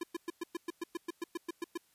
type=tone bursts; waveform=square; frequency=341 Hz; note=F4; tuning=41 cents flat; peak=-35 dBFS; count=14; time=0.01-1.776 s; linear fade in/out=5 ms; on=24 ms; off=110 ms; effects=white hiss -70 dBFS RMS until 1.94 s + resampled to 32000 Hz